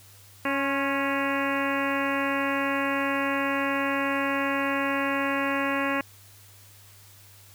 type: harmonic tone with a mistuned harmonic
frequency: 277.2 Hz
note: C#4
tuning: in tune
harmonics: 1 / 2 / 3 / 4 / 5 / 6 / 7 / 8 / 9 / 10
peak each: -29 / -31 / -36 / -31 / -36 / -33 / -34 / -37 / -36 / -38 dBFS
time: 0.45-6.01 s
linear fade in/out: 2 ms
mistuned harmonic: 4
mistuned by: -32 cents
effects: added 99 Hz sine -53 dBFS peak until 7.54 s + white hiss -53 dBFS RMS until 7.54 s